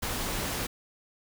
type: noise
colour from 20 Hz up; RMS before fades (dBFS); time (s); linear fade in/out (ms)
pink; -32; 0.02-0.67; 10
effects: none